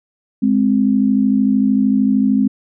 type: tone pair together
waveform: sine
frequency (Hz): 208.4 / 261.6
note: G#3 / C4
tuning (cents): +6 / 0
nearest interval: major third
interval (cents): 394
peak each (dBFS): -14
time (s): 0.42-2.48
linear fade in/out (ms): 10
effects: none